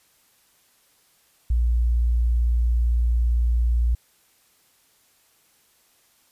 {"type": "tone", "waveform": "sine", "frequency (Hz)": 58.9, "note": "A#1", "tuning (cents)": 19, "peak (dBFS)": -17, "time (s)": [1.5, 3.95], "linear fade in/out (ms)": 5, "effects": ["white hiss -61 dBFS RMS until 6.31 s", "resampled to 32000 Hz"]}